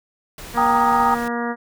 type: noise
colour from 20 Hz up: pink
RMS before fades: -36 dBFS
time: 0.38-1.28 s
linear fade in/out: 2 ms
type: harmonic tone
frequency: 237.1 Hz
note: A#3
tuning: 30 cents sharp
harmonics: 1 / 2 / 3 / 4 / 5 / 6 / 7 / 8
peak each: -25 / -28 / -30 / -31 / -32 / -33 / -33 / -34 dBFS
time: 0.53-1.56 s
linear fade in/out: 50 ms
type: chord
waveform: sine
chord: Eb major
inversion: first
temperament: equal with one note detuned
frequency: 786.3 / 932.3 / 1244.5 Hz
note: G5 / Bb5 / Eb6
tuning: +5 / 0 / 0 cents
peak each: -19 dBFS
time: 0.57-1.15 s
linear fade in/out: 10 ms
effects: none